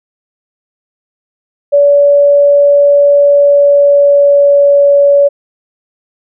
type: tone with pitch glide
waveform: sine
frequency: 572 to 567.4 Hz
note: D5 to C#5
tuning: -46 to +40 cents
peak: -3 dBFS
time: 1.72-5.29 s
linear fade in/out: 20 ms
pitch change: -14 cents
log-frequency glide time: 3.18-4.93 s
effects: none